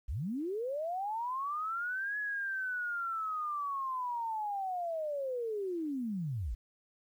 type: linear two-way sweep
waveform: sine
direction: up then down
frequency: 43.65 to 1698 to 43.65 Hz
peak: -33 dBFS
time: 0.08-6.55 s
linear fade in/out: 10 ms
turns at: 2.18 s
effects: 11-bit